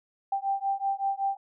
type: beating tone pair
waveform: sine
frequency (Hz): 784 / 789.3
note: G5 / G5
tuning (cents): 0 / +12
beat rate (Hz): 5.3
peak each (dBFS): -29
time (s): 0.32-1.37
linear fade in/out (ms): 5
effects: none